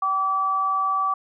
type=tone pair together; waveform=sine; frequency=770 / 1153.7 Hz; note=G5 / D6; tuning=-31 / -31 cents; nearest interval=perfect fifth; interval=700 cents; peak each=-29 / -20 dBFS; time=0.02-1.14 s; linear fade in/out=5 ms; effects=none